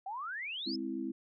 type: exponential sweep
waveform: sine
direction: up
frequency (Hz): 740 to 5320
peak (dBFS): -37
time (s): 0.06-0.76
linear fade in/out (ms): 5
type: chord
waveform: sine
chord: Ab augmented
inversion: none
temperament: equal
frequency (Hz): 207.7 / 261.6 / 329.6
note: Ab3 / C4 / E4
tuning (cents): 0 / 0 / 0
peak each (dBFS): -42 / -38 / -38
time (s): 0.66-1.12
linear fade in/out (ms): 10
effects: none